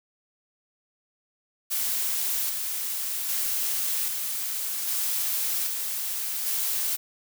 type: noise with tremolo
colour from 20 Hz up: blue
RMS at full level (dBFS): -27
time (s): 1.7-6.97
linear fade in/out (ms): 20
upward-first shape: square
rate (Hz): 0.63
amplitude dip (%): 30
effects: none